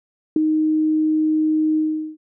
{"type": "tone with ADSR envelope", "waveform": "sine", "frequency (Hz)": 311.1, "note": "D#4", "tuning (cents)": 0, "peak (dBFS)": -9, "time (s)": [0.36, 2.17], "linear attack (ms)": 4, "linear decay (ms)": 5, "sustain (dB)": -6, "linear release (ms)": 400, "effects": []}